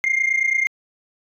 sine tone pair together, 2100 / 2129 Hz, C7 / C7, +6 / +30 cents, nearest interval unison, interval 24 cents, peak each -18 dBFS, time 0.04-0.67 s, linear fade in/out 0 ms, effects tanh soft clip ceiling -13 dBFS

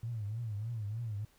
triangle tone with vibrato, 110 Hz, A2, in tune, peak -31 dBFS, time 0.03-1.25 s, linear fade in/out 5 ms, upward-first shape triangle, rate 3.3 Hz, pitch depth 170 cents each way, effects tanh soft clip ceiling -33 dBFS + pink hiss -67 dBFS RMS until 1.38 s

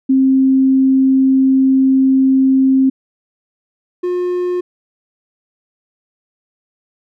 sine / triangle tone pair in turn, 265.3 / 358.1 Hz, C4 / F4, +24 / +43 cents, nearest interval perfect fourth, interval 519 cents, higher second, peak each -8 / -13 dBFS, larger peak first, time 0.09-2.9 / 4.03-4.61 s, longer first, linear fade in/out 10 ms, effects none

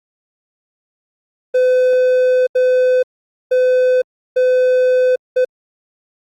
triangle tone bursts at uneven times, 507 Hz, B4, 45 cents sharp, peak -8 dBFS, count 5, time 1.54-2.47 / 2.55-3.03 / 3.51-4.02 / 4.36-5.16 / 5.36-5.45 s, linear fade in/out 10 ms, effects Opus 24 kbps

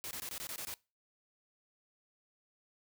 white noise bursts, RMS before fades -42 dBFS, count 8, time 0.04-0.74 s, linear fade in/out 0 ms, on 70 ms, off 20 ms, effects noise-tail reverb RT60 0.3 s tail -23 dB re dry

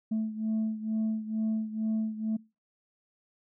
sine beating tone pair, 218.6 / 220.8 Hz, A3 / A3, -11 / +6 cents, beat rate 2.2 Hz, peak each -28 / -32 dBFS, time 0.11-2.37 s, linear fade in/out 10 ms, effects noise-tail reverb RT60 0.3 s tail -25 dB re dry + tanh soft clip ceiling -24 dBFS

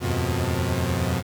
sawtooth tone cluster, 79.3 / 89.1 / 105.7 / 126.2 / 178.4 Hz, D#2 / F2 / G#2 / B2 / F3, +33 / +35 / +31 / +38 / +37 cents, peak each -27 / -22 / -28 / -23 / -24 dBFS, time 0-1.23 s, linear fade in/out 50 ms, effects 8-bit

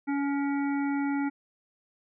harmonic tone with a mistuned harmonic, 281.7 Hz, C#4, 28 cents sharp, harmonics 1 / 3 / 5 / 7 / 8, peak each -26 / -36 / -40 / -43 / -44 dBFS, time 0.07-1.3 s, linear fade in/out 20 ms, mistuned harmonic 7, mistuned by -23 cents, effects none

